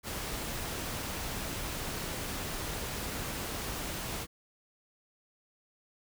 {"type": "noise", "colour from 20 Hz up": "pink", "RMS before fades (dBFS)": -37, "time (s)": [0.03, 4.27], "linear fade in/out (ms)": 50, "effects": []}